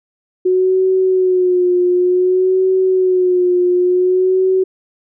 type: tone with vibrato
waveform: sine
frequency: 366.8 Hz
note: F#4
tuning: 15 cents flat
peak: -10 dBFS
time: 0.45-4.64 s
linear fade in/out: 10 ms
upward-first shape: sine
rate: 0.55 Hz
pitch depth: 44 cents each way
effects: none